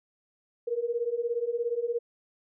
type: beating tone pair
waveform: sine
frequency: 462.2 / 479.2 Hz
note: A#4 / A#4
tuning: -15 / +48 cents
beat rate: 17 Hz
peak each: -31 / -29 dBFS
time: 0.67-1.99 s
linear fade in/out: 10 ms
effects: none